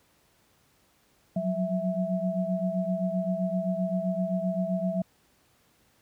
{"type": "tone cluster", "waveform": "sine", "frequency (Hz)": [180.7, 188.4, 657], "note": ["F#3", "F#3", "E5"], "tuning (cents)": [-41, 32, -6], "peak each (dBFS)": -30, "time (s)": [1.36, 5.02], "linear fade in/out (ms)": 5, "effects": ["pink hiss -65 dBFS RMS until 6.01 s", "high-pass 60 Hz 12 dB/octave"]}